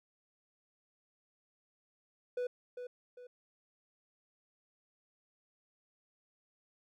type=tone with echo; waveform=triangle; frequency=493.9 Hz; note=B4; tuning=in tune; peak=-31 dBFS; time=2.37-2.47 s; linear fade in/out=5 ms; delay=400 ms; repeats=2; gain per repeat=-8 dB; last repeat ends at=3.27 s; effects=none